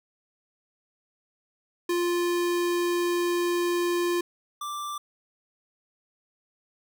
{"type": "tone pair in turn", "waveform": "square", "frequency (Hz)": [349.2, 1175.9], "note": ["F4", "D6"], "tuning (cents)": [0, 2], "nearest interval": "octave + major sixth", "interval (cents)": 2102, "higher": "second", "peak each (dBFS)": [-24, -32], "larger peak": "first", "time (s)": [[1.89, 4.21], [4.61, 4.98]], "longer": "first", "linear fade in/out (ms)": 5, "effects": []}